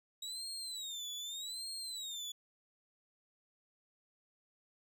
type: tone with vibrato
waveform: 30% pulse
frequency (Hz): 3817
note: A#7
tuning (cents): +40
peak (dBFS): -38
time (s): 0.22-2.32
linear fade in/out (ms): 5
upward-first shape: sine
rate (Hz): 0.83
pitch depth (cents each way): 180
effects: none